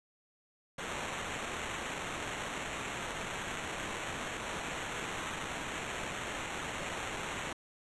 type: noise with sample-and-hold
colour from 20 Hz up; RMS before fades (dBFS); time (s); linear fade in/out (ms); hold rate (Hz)
violet; -39; 0.78-7.53; 5; 4900
effects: resampled to 24000 Hz